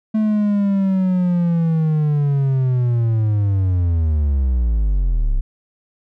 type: linear sweep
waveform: triangle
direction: down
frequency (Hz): 218.4 to 31.64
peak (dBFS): -12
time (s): 0.14-5.41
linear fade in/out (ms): 10
effects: none